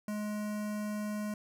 square tone with notch filter, 210 Hz, G#3, 19 cents sharp, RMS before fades -36 dBFS, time 0.08-1.34 s, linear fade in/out 2 ms, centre 3600 Hz, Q 1.3, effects none

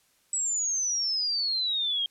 sine exponential sweep, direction down, 7902 to 3198 Hz, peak -25 dBFS, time 0.33-2.06 s, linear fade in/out 2 ms, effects white hiss -66 dBFS RMS until 2.1 s + low-pass 12000 Hz 12 dB/octave

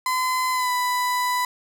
35% pulse tone with pitch glide, 1021 to 993.1 Hz, C6 to B5, -43 to +9 cents, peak -19 dBFS, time 0.06-1.45 s, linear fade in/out 2 ms, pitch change -48 cents, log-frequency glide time 0.52-0.71 s, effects none

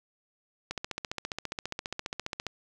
click train, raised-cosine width 0.2 ms, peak -16 dBFS, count 27, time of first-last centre 0.71-2.467 s, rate 14.8 Hz, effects none

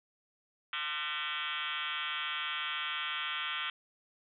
sine tone with frequency modulation, 2284 Hz, D7, 49 cents flat, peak -33 dBFS, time 0.73-3.7 s, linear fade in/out 2 ms, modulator 154 Hz, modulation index 7.3, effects none

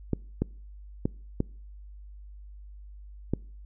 clicks, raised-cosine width 3 ms, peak -12 dBFS, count 5, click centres 0.133 / 0.42 / 1.055 / 1.404 / 3.336 s, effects noise-tail reverb RT60 0.5 s tail -26 dB re dry + added 50 Hz sine -43 dBFS peak until 3.65 s

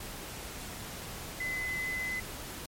sine tone in noise, 2026 Hz, B6, 44 cents sharp, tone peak -32 dBFS, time 1.4-2.2 s, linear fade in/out 5 ms, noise pink, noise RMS -42 dBFS, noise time 0-2.66 s, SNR +7 dB, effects MP3 64 kbps

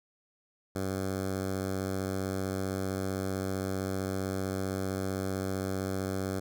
10% pulse tone with notch filter, 95.5 Hz, G2, 45 cents flat, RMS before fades -33 dBFS, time 0.75-6.4 s, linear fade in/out 10 ms, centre 2700 Hz, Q 0.94, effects none

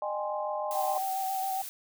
sine chord, Ab major seventh, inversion second, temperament equal with one note detuned, 609.8 / 784 / 830.6 / 1046.5 Hz, Eb5 / G5 / Ab5 / C6, -35 / 0 / 0 / 0 cents, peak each -33 / -39 / -35 / -37 dBFS, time 0.02-0.98 s, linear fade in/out 2 ms
blue noise, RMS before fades -40 dBFS, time 0.71-1.69 s, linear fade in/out 0 ms
sine tone with vibrato, 767 Hz, G5, 38 cents flat, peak -29 dBFS, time 0.74-1.62 s, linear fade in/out 5 ms, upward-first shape square, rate 7.2 Hz, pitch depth 18 cents each way
effects none

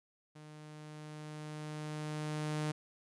sawtooth tone with level ramp, 152.3 Hz, D#3, 37 cents flat, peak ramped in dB -47 to -29 dBFS, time 0.35-2.72 s, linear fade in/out 10 ms, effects resampled to 24000 Hz

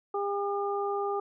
harmonic tone, 402.8 Hz, G4, 47 cents sharp, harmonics 1 / 2 / 3, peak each -30 / -33 / -35 dBFS, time 0.14-1.2 s, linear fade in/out 5 ms, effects none

